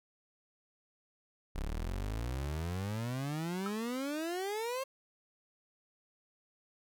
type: exponential sweep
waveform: 30% pulse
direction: up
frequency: 32.87 to 544 Hz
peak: -32 dBFS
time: 1.55-4.84 s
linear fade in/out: 10 ms
type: tone with exponential decay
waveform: sine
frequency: 1306 Hz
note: E6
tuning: 17 cents flat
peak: -33 dBFS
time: 3.66-3.73 s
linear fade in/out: 2 ms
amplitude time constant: 15 ms
effects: none